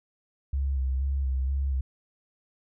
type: tone with vibrato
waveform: sine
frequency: 67 Hz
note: C2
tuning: 42 cents sharp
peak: -24 dBFS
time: 0.53-1.81 s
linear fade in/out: 5 ms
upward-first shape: square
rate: 2.1 Hz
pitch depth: 38 cents each way
effects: none